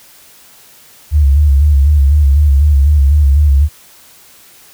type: tone with vibrato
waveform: sine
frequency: 71.7 Hz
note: D2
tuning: 41 cents flat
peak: -5 dBFS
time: 1.11-3.69 s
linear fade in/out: 50 ms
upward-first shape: square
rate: 4 Hz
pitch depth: 69 cents each way
effects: white hiss -42 dBFS RMS until 4.73 s